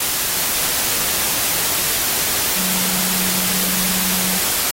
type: tone in noise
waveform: sine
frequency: 185 Hz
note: F#3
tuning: in tune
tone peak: -27 dBFS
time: 2.56-4.39 s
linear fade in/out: 5 ms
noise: white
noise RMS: -19 dBFS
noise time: 0-4.71 s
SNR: -11 dB
effects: AAC 48 kbps